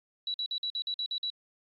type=tone bursts; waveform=sine; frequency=3921 Hz; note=B7; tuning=13 cents flat; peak=-30 dBFS; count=9; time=0.27-1.301 s; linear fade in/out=2 ms; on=71 ms; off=49 ms; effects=AAC 32 kbps